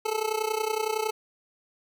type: tone with amplitude modulation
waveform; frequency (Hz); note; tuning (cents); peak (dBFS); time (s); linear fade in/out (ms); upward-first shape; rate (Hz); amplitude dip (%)
25% pulse; 435.2; A4; -19; -19; 0.05-1.11; 10; sine; 30.8; 80
effects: none